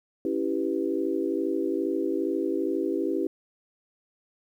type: chord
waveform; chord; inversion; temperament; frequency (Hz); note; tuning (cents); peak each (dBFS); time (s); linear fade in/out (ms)
sine; C# half-diminished seventh; none; equal; 277.2 / 329.6 / 392 / 493.9; C#4 / E4 / G4 / B4; 0 / 0 / 0 / 0; -31 / -28 / -29 / -34; 0.25-3.27; 2
effects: 10-bit